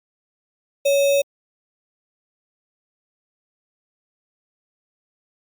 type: tone with sample-and-hold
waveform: sine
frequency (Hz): 561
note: C#5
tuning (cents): +21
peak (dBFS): -14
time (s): 0.85-1.22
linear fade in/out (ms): 10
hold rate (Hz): 3150
effects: Opus 48 kbps